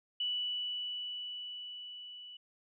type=tone with level ramp; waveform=sine; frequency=2960 Hz; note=F#7; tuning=in tune; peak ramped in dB=-31 to -47 dBFS; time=0.2-2.37 s; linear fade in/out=5 ms; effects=none